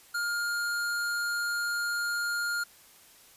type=tone; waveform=square; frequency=1412 Hz; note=F6; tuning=19 cents sharp; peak=-29 dBFS; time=0.14-2.64 s; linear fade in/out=10 ms; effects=white hiss -56 dBFS RMS until 3.36 s + resampled to 32000 Hz